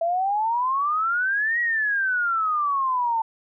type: exponential two-way sweep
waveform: sine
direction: up then down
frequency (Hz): 659.3 to 1924 to 888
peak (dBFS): -20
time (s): 0.01-3.22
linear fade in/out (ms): 5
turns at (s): 1.6
effects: none